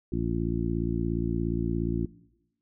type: harmonic tone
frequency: 57.1 Hz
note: A#1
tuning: 35 cents flat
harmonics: 1 / 2 / 3 / 4 / 5 / 6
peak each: -33 / -33 / -33 / -33 / -33 / -33 dBFS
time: 0.12-2.06 s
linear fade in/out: 5 ms
effects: noise-tail reverb RT60 0.9 s tail -20 dB re dry